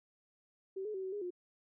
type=tone with pitch steps; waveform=sine; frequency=383.9 / 426 / 380.6 / 377.2 / 411.8 / 357.3 Hz; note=G4 / G#4 / F#4 / F#4 / G#4 / F4; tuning=-36 / +44 / +49 / +33 / -15 / +40 cents; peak=-37 dBFS; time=0.76-1.306 s; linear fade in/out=10 ms; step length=91 ms; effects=none